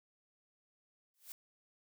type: noise with exponential growth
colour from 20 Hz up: blue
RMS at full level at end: -44 dBFS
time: 1.14-1.32 s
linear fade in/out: 1 ms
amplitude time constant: 37 ms
effects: none